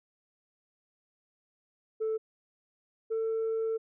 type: tone pair in turn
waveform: sine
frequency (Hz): 440 / 447.2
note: A4 / A4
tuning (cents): 0 / +28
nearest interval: unison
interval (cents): 28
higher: second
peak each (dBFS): -26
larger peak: neither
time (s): 2-2.18 / 3.1-3.78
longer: second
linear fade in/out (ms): 20
effects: tanh soft clip ceiling -26 dBFS